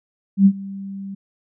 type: tone with ADSR envelope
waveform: sine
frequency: 196 Hz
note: G3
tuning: in tune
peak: -6 dBFS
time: 0.37-1.15 s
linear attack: 87 ms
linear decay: 64 ms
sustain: -22 dB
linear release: 10 ms
effects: none